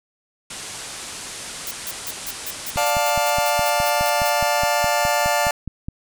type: low-pass noise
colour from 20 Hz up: white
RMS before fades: -34 dBFS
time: 0.5-2.85 s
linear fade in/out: 5 ms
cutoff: 10000 Hz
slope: 48 dB/octave
type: noise bursts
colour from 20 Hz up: blue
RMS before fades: -29 dBFS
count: 14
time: 1.67-4.296 s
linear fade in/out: 0 ms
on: 39 ms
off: 160 ms
type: click train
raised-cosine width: 5 ms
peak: -17 dBFS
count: 16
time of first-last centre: 2.76-5.885 s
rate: 4.8 Hz
type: chord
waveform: sawtooth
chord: D minor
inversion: none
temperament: just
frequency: 587.3 / 704.8 / 881 Hz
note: D5 / F5 / A5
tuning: 0 / +16 / +2 cents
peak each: -18 / -18 / -18 dBFS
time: 2.77-5.51 s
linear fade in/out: 2 ms
effects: none